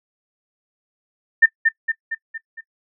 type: tone with echo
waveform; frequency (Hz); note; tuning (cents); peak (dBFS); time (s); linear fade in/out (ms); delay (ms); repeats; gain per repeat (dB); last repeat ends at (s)
sine; 1799; A6; +38; -7; 1.42-1.46; 10; 230; 5; -5; 2.61
effects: noise-tail reverb RT60 0.1 s tail -21 dB re dry